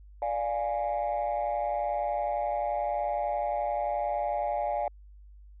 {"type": "chord", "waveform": "sine", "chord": "D diminished", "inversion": "none", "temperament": "equal", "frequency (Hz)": [587.3, 698.5, 830.6], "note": ["D5", "F5", "Ab5"], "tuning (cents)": [0, 0, 0], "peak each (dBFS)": -30, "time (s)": [0.22, 4.88], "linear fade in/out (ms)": 2, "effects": ["tanh soft clip ceiling -22 dBFS", "added 50 Hz sine -48 dBFS peak until 5.6 s"]}